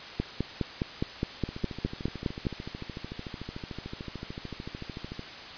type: two click trains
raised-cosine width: 3 ms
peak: -14 / -24 dBFS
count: 12 / 51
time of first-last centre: 0.2-2.468 / 1.49-5.194 s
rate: 4.85 / 13.5 Hz
effects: white hiss -42 dBFS RMS until 5.57 s + resampled to 11025 Hz